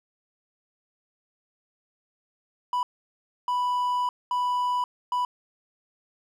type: tone bursts at uneven times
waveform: triangle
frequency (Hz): 987.8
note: B5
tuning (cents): 0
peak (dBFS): -21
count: 4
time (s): 2.73-2.83 / 3.48-4.09 / 4.31-4.84 / 5.12-5.25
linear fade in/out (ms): 2
effects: none